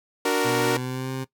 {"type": "chord", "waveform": "sawtooth", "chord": "D augmented", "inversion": "none", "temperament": "equal", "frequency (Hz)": [293.7, 370, 466.2], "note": ["D4", "F#4", "A#4"], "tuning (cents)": [0, 0, 0], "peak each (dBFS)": [-22, -22, -19], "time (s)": [0.25, 0.77], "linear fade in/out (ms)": 5}
{"type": "tone with pitch glide", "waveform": "20% pulse", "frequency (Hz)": [123.47, 131.57], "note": ["B2", "C3"], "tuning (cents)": [0, 10], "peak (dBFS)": -23, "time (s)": [0.44, 1.25], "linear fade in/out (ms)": 20, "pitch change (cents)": 110, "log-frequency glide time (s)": [0.6, 1.12]}
{"effects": ["noise-tail reverb RT60 0.1 s tail -17 dB re dry"]}